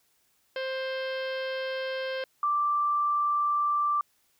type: harmonic tone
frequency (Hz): 525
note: C5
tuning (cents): +6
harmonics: 1 / 2 / 3 / 4 / 5 / 6 / 7 / 8 / 9 / 10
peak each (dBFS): -31 / -44 / -37 / -44 / -45 / -43 / -53 / -48 / -52 / -54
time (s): 0.56-2.24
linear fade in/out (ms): 2
type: tone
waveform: sine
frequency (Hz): 1174.7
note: D6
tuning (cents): 0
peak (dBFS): -23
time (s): 2.43-4.01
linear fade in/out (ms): 2
effects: white hiss -69 dBFS RMS until 4.39 s